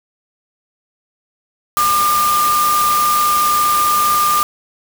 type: tone in noise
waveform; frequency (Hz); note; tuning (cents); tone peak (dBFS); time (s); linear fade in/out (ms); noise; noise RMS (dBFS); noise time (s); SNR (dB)
sine; 1200; D6; +37; -12; 1.77-4.43; 0; white; -21; 1.77-4.43; +6
effects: none